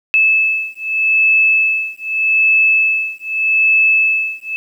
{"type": "beating tone pair", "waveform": "sine", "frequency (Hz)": [2612, 2612.82], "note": ["E7", "E7"], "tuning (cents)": [-17, -16], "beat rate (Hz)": 0.82, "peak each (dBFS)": -14, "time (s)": [0.14, 4.56], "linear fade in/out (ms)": 0, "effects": ["8-bit"]}